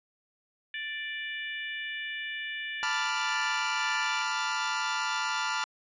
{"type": "harmonic tone", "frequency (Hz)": 587.3, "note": "D5", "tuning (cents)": 0, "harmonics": [3, 4, 5, 6], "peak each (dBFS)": [-36, -39, -41, -45], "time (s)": [0.74, 4.22], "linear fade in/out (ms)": 2}
{"type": "chord", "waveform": "sawtooth", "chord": "B half-diminished seventh", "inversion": "third", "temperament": "equal", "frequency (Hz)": [880, 987.8, 1174.7, 1396.9], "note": ["A5", "B5", "D6", "F6"], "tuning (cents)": [0, 0, 0, 0], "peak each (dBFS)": [-31, -31, -33, -28], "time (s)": [2.83, 5.64], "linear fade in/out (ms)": 0}
{"effects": ["resampled to 16000 Hz"]}